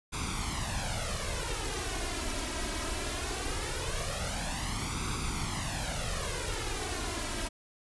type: noise with flanger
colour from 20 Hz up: pink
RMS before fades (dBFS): -34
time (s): 0.12-7.49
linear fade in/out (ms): 20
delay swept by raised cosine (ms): 0.82 to 3.12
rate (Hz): 0.2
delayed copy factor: +0.7
effects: resampled to 24000 Hz